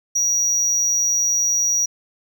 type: tone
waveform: triangle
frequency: 5770 Hz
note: F#8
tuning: 44 cents flat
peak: -15 dBFS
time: 0.15-1.86 s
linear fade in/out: 10 ms
effects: none